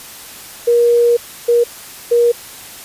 sine tone bursts at uneven times, 474.9 Hz, A#4, 32 cents sharp, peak -8 dBFS, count 3, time 0.67-1.17 / 1.48-1.64 / 2.11-2.32 s, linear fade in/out 10 ms, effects white hiss -34 dBFS RMS until 2.84 s + resampled to 32000 Hz

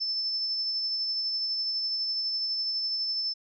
sine tone with tremolo, 5280 Hz, E8, 2 cents sharp, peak -26 dBFS, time 0-3.34 s, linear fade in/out 20 ms, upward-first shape sine, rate 12 Hz, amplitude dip 25%, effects none

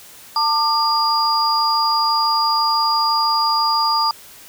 sine tone cluster, 897 / 1191 / 4833 Hz, A5 / D6 / D8, +33 / +24 / +49 cents, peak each -19 dBFS, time 0.36-4.11 s, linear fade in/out 2 ms, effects white hiss -42 dBFS RMS until 4.48 s

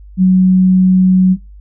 sine tone, 185.7 Hz, F#3, 7 cents sharp, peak -5 dBFS, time 0.17-1.37 s, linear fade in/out 50 ms, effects noise-tail reverb RT60 0.2 s tail -22 dB re dry + added 50 Hz sine -33 dBFS peak until 1.6 s

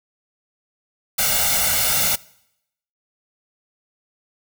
white noise with comb filter, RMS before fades -19 dBFS, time 1.18-2.16 s, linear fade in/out 10 ms, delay 1.4 ms, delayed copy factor +0.95, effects noise-tail reverb RT60 0.8 s tail -23 dB re dry

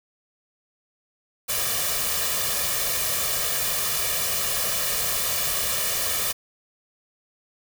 white noise with comb filter, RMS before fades -25 dBFS, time 1.48-6.33 s, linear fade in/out 20 ms, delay 1.7 ms, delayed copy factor +0.7, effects none

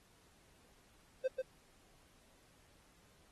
triangle tone with echo, 520 Hz, C5, 11 cents flat, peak -28 dBFS, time 1.24-1.28 s, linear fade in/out 10 ms, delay 140 ms, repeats 1, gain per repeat -4 dB, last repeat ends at 1.42 s, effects pink hiss -68 dBFS RMS until 3.31 s + AAC 32 kbps

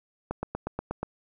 click train, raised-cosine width 1 ms, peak -16 dBFS, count 7, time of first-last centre 0.31-1.03 s, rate 8.33 Hz, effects none

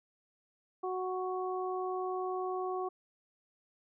harmonic tone, 370 Hz, F#4, in tune, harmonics 1 / 2 / 3, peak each -35 / -38 / -40 dBFS, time 0.83-2.89 s, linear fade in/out 10 ms, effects none

